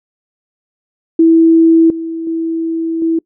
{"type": "tone with level steps", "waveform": "sine", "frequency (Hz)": 327.7, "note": "E4", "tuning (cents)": -10, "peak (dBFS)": [-4, -18, -14, -10], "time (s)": [1.19, 3.19], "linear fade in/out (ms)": 5, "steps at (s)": [1.9, 2.27, 3.02], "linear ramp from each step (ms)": 2, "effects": ["noise-tail reverb RT60 0.1 s tail -24 dB re dry"]}